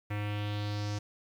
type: tone with low-pass filter sweep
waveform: square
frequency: 103.83 Hz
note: G#2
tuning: in tune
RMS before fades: -34 dBFS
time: 0.1-0.99 s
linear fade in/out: 10 ms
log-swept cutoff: 2200 to 6000 Hz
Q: 2.8
effects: 9-bit